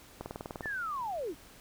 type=click train; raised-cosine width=1 ms; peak=-24 dBFS; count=10; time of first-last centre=0.21-0.658 s; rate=20.1 Hz
type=linear sweep; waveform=sine; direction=down; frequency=1841 to 261.6 Hz; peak=-33 dBFS; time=0.62-1.35 s; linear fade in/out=50 ms
effects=pink hiss -55 dBFS RMS until 1.6 s